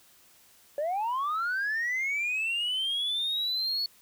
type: linear sweep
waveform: sine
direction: up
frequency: 560 to 4427 Hz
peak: -25 dBFS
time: 0.78-3.86 s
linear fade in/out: 2 ms
effects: tanh soft clip ceiling -25 dBFS + white hiss -59 dBFS RMS until 4.01 s